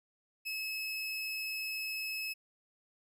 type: tone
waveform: 30% pulse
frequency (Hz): 2586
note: E7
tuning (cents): -34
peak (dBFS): -33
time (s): 0.45-2.34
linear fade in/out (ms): 20
effects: none